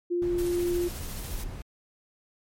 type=tone; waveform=sine; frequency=350 Hz; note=F4; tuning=4 cents sharp; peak=-24 dBFS; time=0.1-0.89 s; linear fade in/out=20 ms
type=noise; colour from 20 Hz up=brown; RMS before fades=-36 dBFS; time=0.22-1.62 s; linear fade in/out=2 ms
type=noise with tremolo; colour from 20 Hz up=white; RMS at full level=-41 dBFS; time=0.38-1.44 s; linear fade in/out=5 ms; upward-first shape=sine; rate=14 Hz; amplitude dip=30%
effects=MP3 64 kbps